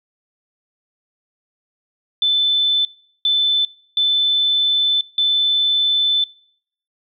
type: tone bursts at uneven times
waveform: sine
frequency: 3520 Hz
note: A7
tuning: in tune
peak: -13 dBFS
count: 4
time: 2.22-2.85 / 3.25-3.65 / 3.97-5.01 / 5.18-6.24 s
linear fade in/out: 2 ms
effects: noise-tail reverb RT60 0.7 s tail -26 dB re dry